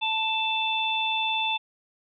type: harmonic tone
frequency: 882 Hz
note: A5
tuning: 4 cents sharp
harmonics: 1 / 3 / 4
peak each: -28 / -28 / -28 dBFS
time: 0.01-1.58 s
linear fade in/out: 20 ms
effects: none